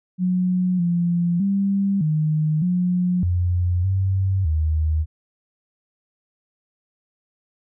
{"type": "tone with pitch steps", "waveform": "sine", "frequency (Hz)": [182.2, 172.8, 197.3, 154.3, 179.5, 88.8, 95.7, 78.2], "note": ["F#3", "F3", "G3", "D#3", "F3", "F2", "G2", "D#2"], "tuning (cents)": [-26, -18, 11, -14, 48, 29, -41, 9], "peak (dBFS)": -17, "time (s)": [0.18, 5.06], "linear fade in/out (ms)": 50, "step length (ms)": 610, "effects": []}